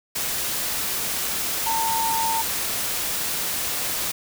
sine tone in noise, 905 Hz, A5, 48 cents sharp, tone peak -22 dBFS, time 1.66-2.42 s, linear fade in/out 10 ms, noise white, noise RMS -26 dBFS, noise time 0.15-4.12 s, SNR +1 dB, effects none

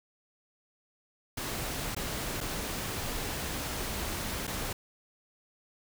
pink noise with dropouts, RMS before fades -35 dBFS, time 1.37-4.73 s, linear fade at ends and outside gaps 5 ms, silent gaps 1.949-1.964 / 2.406-2.41 / 4.47-4.476 s, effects none

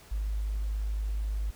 sine tone, 51.91 Hz, G#1, in tune, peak -28 dBFS, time 0.11-1.51 s, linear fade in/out 10 ms, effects pink hiss -54 dBFS RMS until 1.55 s

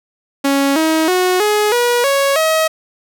sawtooth tone with pitch steps, 277.2 / 318.4 / 365.8 / 420.2 / 482.6 / 554.4 / 636.8 Hz, C#4 / D#4 / F#4 / G#4 / B4 / C#5 / D#5, 0 / +40 / -20 / +20 / -40 / 0 / +40 cents, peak -8 dBFS, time 0.44-2.68 s, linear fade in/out 10 ms, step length 320 ms, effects none

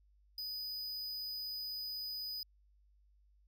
square tone, 4978 Hz, D#8, in tune, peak -40 dBFS, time 0.38-2.43 s, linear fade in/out 2 ms, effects added 50 Hz sine -65 dBFS peak until 3.47 s

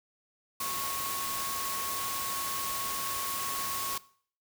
sine tone in noise, 1100 Hz, C#6, 14 cents flat, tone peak -36 dBFS, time 0.6-3.98 s, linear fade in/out 5 ms, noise white, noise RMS -35 dBFS, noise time 0.6-3.98 s, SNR -4 dB, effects noise-tail reverb RT60 0.5 s tail -19 dB re dry

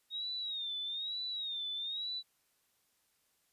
sine tone with vibrato, 3729 Hz, A#7, in tune, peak -36 dBFS, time 0.1-2.23 s, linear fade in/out 50 ms, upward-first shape sine, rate 1.1 Hz, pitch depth 110 cents each way, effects white hiss -75 dBFS RMS until 3.52 s + resampled to 32000 Hz

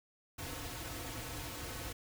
pink noise with comb filter, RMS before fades -43 dBFS, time 0.38-1.93 s, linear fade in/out 10 ms, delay 5 ms, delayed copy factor -0.75, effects none

